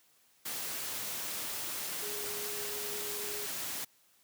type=tone in noise; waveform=sine; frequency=415.3 Hz; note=G#4; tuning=in tune; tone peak=-43 dBFS; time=2.02-3.46 s; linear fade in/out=10 ms; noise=white; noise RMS=-38 dBFS; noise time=0.45-3.85 s; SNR=-8 dB; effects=white hiss -67 dBFS RMS until 4.23 s + high-pass 100 Hz 12 dB/octave